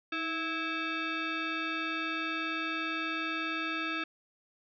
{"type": "tone with frequency modulation", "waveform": "sine", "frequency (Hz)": 664, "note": "E5", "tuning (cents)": 12, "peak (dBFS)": -31, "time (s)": [0.12, 4.04], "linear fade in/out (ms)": 5, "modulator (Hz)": 983, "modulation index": 2.7, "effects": []}